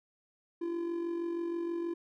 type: tone with amplitude modulation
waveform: triangle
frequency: 340.2 Hz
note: F4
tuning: 45 cents flat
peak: -28 dBFS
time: 0.61-1.94 s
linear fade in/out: 10 ms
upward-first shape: sine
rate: 46.3 Hz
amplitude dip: 50%
effects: none